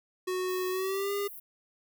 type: tone with pitch glide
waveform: square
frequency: 368.5 to 404.2 Hz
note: F#4 to G#4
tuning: -7 to -47 cents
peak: -30 dBFS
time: 0.27-1.28 s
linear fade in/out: 10 ms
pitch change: +160 cents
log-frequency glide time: 0.7-1.13 s
type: high-pass noise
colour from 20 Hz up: white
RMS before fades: -45 dBFS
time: 0.48-1.4 s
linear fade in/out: 10 ms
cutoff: 11000 Hz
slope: 48 dB/octave
effects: none